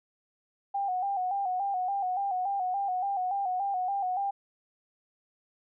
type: tone with vibrato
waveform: sine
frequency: 764 Hz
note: G5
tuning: 45 cents flat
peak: -27 dBFS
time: 0.74-4.31 s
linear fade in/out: 10 ms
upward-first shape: square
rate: 3.5 Hz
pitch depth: 71 cents each way
effects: none